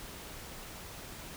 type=silence; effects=pink hiss -46 dBFS RMS until 1.36 s

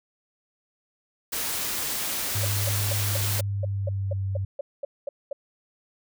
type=noise; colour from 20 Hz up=white; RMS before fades=-29 dBFS; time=1.32-3.41 s; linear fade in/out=10 ms
type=tone with pitch glide; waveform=sine; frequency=101.8 to 96.87 Hz; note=G#2 to G2; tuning=-34 to -20 cents; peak=-25 dBFS; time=2.35-4.45 s; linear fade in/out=5 ms; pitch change=-86 cents; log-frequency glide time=3.12-4.21 s
type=tone bursts; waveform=sine; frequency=564 Hz; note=C#5; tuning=30 cents sharp; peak=-27 dBFS; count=13; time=2.43-5.33 s; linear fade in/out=5 ms; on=20 ms; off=220 ms
effects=none

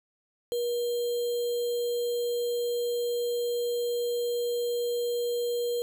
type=tone with sample-and-hold; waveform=sine; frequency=478.7 Hz; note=A#4; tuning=46 cents sharp; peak=-26 dBFS; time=0.52-5.82 s; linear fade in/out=0 ms; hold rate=3675 Hz; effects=none

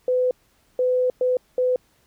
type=tone bursts at uneven times; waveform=sine; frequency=504 Hz; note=B4; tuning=35 cents sharp; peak=-17 dBFS; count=4; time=0.08-0.31 / 0.79-1.1 / 1.21-1.37 / 1.58-1.76 s; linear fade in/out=2 ms; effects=pink hiss -62 dBFS RMS until 2.06 s

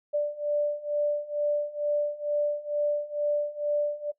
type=beating tone pair; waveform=sine; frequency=587.3 / 589.5 Hz; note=D5 / D5; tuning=0 / +6 cents; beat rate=2.2 Hz; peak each=-29 / -27 dBFS; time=0.13-4.12 s; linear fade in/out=20 ms; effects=noise-tail reverb RT60 0.1 s tail -18 dB re dry

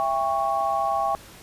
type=chord; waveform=sine; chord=C# diminished; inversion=first; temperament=just; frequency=665.2 / 798.3 / 1108.7 Hz; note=E5 / G5 / C#6; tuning=+16 / +31 / 0 cents; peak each=-27 / -24 / -26 dBFS; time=0-1.15 s; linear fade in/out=0 ms; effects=pink hiss -46 dBFS RMS until 1.42 s + resampled to 32000 Hz

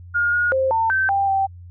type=tone with pitch steps; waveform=sine; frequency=1422 / 1439 / 528 / 901 / 1548 / 791 / 778 Hz; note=F6 / F#6 / C5 / A5 / G6 / G5 / G5; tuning=+31 / -49 / +16 / +41 / -22 / +15 / -13 cents; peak=-16 dBFS; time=0.14-1.47 s; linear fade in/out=20 ms; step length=190 ms; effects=added 88 Hz sine -37 dBFS peak until 1.7 s

